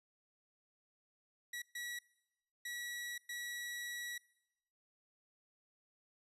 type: tone bursts at uneven times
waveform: sawtooth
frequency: 1931 Hz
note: B6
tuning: 39 cents flat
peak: -38 dBFS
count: 4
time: 1.53-1.62 / 1.75-1.99 / 2.65-3.18 / 3.29-4.18 s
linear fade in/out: 5 ms
effects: noise-tail reverb RT60 0.9 s tail -22 dB re dry + resampled to 32000 Hz